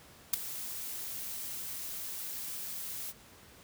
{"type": "noise with ADSR envelope", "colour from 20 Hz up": "blue", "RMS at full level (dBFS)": -24, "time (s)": [0.33, 3.13], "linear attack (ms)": 7, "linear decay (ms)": 9, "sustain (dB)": -16, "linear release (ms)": 35, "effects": ["pink hiss -56 dBFS RMS until 3.63 s", "high-pass 60 Hz 12 dB/octave"]}